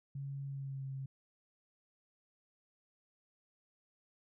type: tone with pitch glide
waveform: sine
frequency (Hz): 138.59 to 134.72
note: C#3 to C#3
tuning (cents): 0 to -49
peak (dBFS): -39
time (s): 0.15-1.06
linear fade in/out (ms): 5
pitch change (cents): -49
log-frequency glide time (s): 0.46-0.86
effects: none